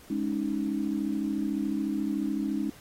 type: chord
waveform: sine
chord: Ab suspended fourth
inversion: none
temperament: equal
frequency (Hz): 207.7 / 277.2 / 311.1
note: Ab3 / Db4 / Eb4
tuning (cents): 0 / 0 / 0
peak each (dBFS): -31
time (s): 0.1-2.7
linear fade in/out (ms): 5
effects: pink hiss -53 dBFS RMS until 2.8 s + AAC 48 kbps